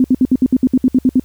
sine tone bursts, 256.5 Hz, C4, 34 cents flat, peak -7 dBFS, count 12, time 0-1.197 s, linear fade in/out 2 ms, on 42 ms, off 63 ms, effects added 68 Hz sine -41 dBFS peak until 1.24 s + white hiss -52 dBFS RMS until 1.24 s

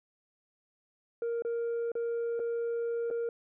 sine tone with dropouts, 467 Hz, A#4, 3 cents sharp, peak -27 dBFS, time 1.22-3.29 s, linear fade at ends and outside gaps 2 ms, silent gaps 1.422-1.449 / 1.918-1.953 / 2.394-2.399 / 3.103-3.11 s, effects tanh soft clip ceiling -29 dBFS

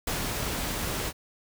pink noise with ADSR envelope, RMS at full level -29 dBFS, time 0.07-1.13 s, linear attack 4 ms, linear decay 140 ms, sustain -2 dB, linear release 51 ms, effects none

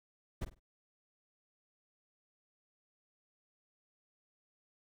brown noise with echo, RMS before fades -35 dBFS, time 0.41-0.45 s, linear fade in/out 10 ms, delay 49 ms, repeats 3, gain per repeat -12 dB, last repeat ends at 0.597 s, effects none

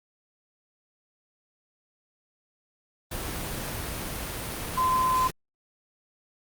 sine tone in noise, 1029 Hz, C6, 29 cents flat, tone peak -21 dBFS, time 4.77-5.28 s, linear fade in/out 10 ms, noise pink, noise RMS -33 dBFS, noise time 3.11-5.31 s, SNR +9 dB, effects Opus 32 kbps

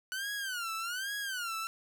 sawtooth tone with vibrato, 1480 Hz, F#6, in tune, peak -31 dBFS, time 0.12-1.67 s, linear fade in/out 0 ms, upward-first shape sine, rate 1.2 Hz, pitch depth 200 cents each way, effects none

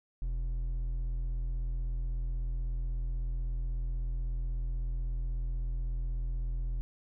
sine tone with hard clipping, 41.87 Hz, E1, 28 cents sharp, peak -32 dBFS, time 0.22-6.81 s, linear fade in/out 0 ms, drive 5 dB, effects none

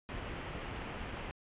pink low-pass noise, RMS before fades -42 dBFS, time 0.09-1.31 s, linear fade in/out 0 ms, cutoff 3200 Hz, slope 48 dB/octave, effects resampled to 8000 Hz

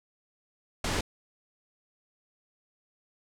pink noise, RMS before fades -29 dBFS, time 0.84-1.01 s, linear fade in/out 5 ms, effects low-pass 8000 Hz 12 dB/octave

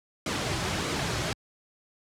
pink noise with flanger, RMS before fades -29 dBFS, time 0.26-1.33 s, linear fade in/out 2 ms, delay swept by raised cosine 1.1 to 4.4 ms, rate 1.6 Hz, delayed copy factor -0.5, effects high-pass 60 Hz 12 dB/octave + low-pass 7000 Hz 12 dB/octave

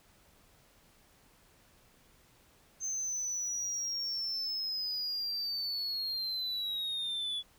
sine linear sweep, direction down, 6290 to 3400 Hz, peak -30 dBFS, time 2.8-7.43 s, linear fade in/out 50 ms, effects tanh soft clip ceiling -32 dBFS + pink hiss -64 dBFS RMS until 7.58 s

